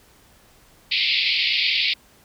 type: band-pass noise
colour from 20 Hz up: pink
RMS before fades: -21 dBFS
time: 0.91-1.94 s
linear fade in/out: 10 ms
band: 2100 to 4800 Hz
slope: 96 dB/octave
effects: pink hiss -54 dBFS RMS until 2.24 s